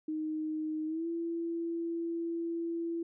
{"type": "tone with pitch glide", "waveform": "sine", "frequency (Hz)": [311.1, 335.4], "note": ["D#4", "E4"], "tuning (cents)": [0, 30], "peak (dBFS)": -32, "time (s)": [0.08, 3.03], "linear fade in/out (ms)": 5, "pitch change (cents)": 130, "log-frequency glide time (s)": [0.86, 1.07], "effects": []}